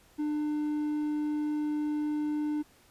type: tone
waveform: triangle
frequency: 299.7 Hz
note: D4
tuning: 35 cents sharp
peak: -26 dBFS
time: 0.18-2.63 s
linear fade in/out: 20 ms
effects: pink hiss -61 dBFS RMS until 2.9 s + resampled to 32000 Hz